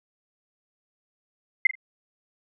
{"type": "tone with echo", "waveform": "sine", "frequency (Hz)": 2084, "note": "C7", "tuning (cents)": -7, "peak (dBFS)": -12, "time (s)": [1.65, 1.67], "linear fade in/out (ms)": 5, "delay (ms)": 42, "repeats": 2, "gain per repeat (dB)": -14, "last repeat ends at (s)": 1.754, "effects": []}